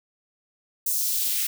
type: noise with high-pass filter sweep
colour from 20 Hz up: blue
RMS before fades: -25 dBFS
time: 0.86-1.47 s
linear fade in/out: 5 ms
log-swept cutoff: 7300 to 1900 Hz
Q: 1.2
effects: none